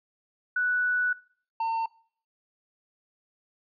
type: tone pair in turn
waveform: sine / triangle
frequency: 1480 / 905.9 Hz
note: F#6 / A#5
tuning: 0 / -50 cents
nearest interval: minor sixth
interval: 850 cents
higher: first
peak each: -23 dBFS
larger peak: neither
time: 0.56-1.13 / 1.6-1.86 s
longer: first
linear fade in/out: 5 ms
effects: noise-tail reverb RT60 0.5 s tail -22 dB re dry + resampled to 11025 Hz